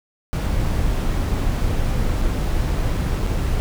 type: noise with dropouts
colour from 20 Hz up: brown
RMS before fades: -20 dBFS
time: 0.33-3.6 s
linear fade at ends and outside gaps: 0 ms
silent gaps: 2.216-2.221 / 3.265-3.272 s
effects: none